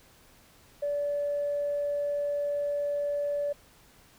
sine tone, 578 Hz, D5, 28 cents flat, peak -26 dBFS, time 0.82-3.53 s, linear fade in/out 10 ms, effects tanh soft clip ceiling -22 dBFS + pink hiss -58 dBFS RMS until 4.18 s

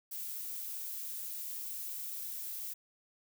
violet noise, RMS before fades -41 dBFS, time 0.11-2.74 s, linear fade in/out 10 ms, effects none

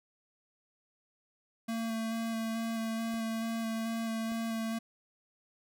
square tone with vibrato, 225.9 Hz, A3, 46 cents sharp, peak -33 dBFS, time 1.68-4.79 s, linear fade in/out 10 ms, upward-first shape square, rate 2.3 Hz, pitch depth 11 cents each way
clicks, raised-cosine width 2 ms, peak -38 dBFS, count 2, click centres 3.141 / 4.32 s
effects none

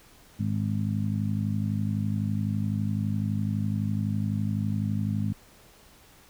harmonic tone, 51.91 Hz, G#1, in tune, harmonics 2 / 3 / 4 / 5, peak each -28 / -33 / -29 / -37 dBFS, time 0.39-5.33 s, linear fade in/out 10 ms, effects pink hiss -55 dBFS RMS until 6.29 s

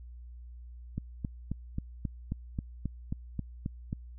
click train, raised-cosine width 5 ms, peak -20 dBFS, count 12, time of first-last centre 0.98-3.929 s, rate 3.73 Hz, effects added 60 Hz sine -44 dBFS peak until 4.18 s

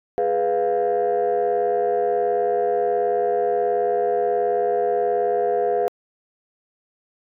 sine chord, F diminished, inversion first, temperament equal, 415.3 / 493.9 / 698.5 Hz, Ab4 / Cb5 / F5, 0 / 0 / 0 cents, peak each -21 dBFS, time 0.18-5.88 s, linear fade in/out 0 ms, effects tanh soft clip ceiling -13 dBFS

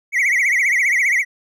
triangle tone with vibrato, 2093 Hz, C7, in tune, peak -12 dBFS, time 0.12-1.25 s, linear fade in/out 50 ms, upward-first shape triangle, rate 15 Hz, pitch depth 190 cents each way, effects none

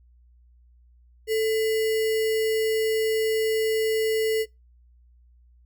sine tone with sample-and-hold, 440 Hz, A4, in tune, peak -20 dBFS, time 1.27-4.46 s, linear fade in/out 50 ms, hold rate 2450 Hz, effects noise-tail reverb RT60 0.2 s tail -23 dB re dry + added 60 Hz sine -53 dBFS peak until 5.65 s

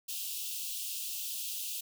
white high-pass noise, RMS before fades -38 dBFS, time 0.08-1.81 s, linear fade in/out 10 ms, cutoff 2600 Hz, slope 96 dB/octave, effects none

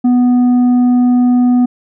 sine tone with tanh clipping, 246.9 Hz, B3, in tune, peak -8 dBFS, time 0.04-1.66 s, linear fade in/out 10 ms, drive 5 dB, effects none

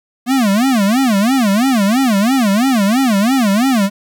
square tone with vibrato, 230 Hz, A#3, 23 cents flat, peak -11 dBFS, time 0.26-3.9 s, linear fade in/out 50 ms, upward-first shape sine, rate 3 Hz, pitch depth 290 cents each way, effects 8-bit

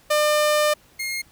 sawtooth tone pair in turn, 600 / 2138 Hz, D5 / C7, +37 / +37 cents, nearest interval octave + minor seventh, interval 2200 cents, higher second, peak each -13 / -22 dBFS, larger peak first, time 0.1-0.74 / 0.99-1.22 s, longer first, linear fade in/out 10 ms, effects pink hiss -55 dBFS RMS until 1.31 s

